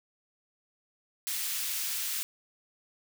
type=high-pass noise; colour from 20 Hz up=white; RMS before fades=-33 dBFS; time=1.27-2.23 s; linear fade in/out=0 ms; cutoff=1900 Hz; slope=12 dB/octave; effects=none